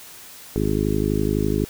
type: harmonic tone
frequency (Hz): 51.91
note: G#1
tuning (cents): 0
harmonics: 1 / 2 / 3 / 4 / 5 / 6 / 7 / 8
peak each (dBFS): -27 / -27 / -27 / -27 / -27 / -27 / -27 / -27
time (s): 0.56-1.65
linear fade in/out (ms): 0
effects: white hiss -42 dBFS RMS until 1.69 s